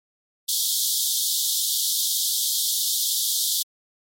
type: high-pass noise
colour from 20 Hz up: pink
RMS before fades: -23 dBFS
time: 0.48-3.63 s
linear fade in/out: 10 ms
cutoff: 3300 Hz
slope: 96 dB/octave
effects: MP3 64 kbps